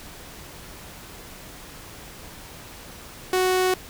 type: tone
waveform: sawtooth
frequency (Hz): 370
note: F#4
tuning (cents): 0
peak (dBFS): -15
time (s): 3.33-3.74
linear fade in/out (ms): 2
effects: pink hiss -42 dBFS RMS until 3.89 s